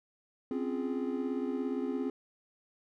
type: chord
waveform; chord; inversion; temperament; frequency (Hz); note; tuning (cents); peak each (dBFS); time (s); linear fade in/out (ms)
triangle; Db major seventh; third; just; 259.9 / 277.2 / 346.5 / 415.8; C4 / Db4 / F4 / Ab4; -11 / 0 / -14 / +2; -32 / -37 / -37 / -36; 0.51-2.1; 2
effects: none